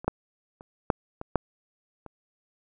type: clicks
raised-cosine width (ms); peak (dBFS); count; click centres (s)
1; -26 / -9 / -30 / -6 / -21 / -7 / -27; 7; 0.045 / 0.08 / 0.609 / 0.902 / 1.214 / 1.357 / 2.063
effects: none